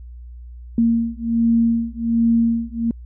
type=beating tone pair; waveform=sine; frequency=230.2 / 231.5 Hz; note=A#3 / A#3; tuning=-22 / -12 cents; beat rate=1.3 Hz; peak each=-18 dBFS; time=0.78-2.91 s; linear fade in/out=2 ms; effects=added 60 Hz sine -34 dBFS peak until 3.05 s